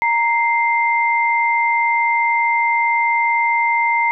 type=tone pair together; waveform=sine; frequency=932.3 / 2093 Hz; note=A#5 / C7; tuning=0 / 0 cents; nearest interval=octave + major second; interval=1400 cents; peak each=-16 / -17 dBFS; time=0.02-4.11 s; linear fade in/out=0 ms; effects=none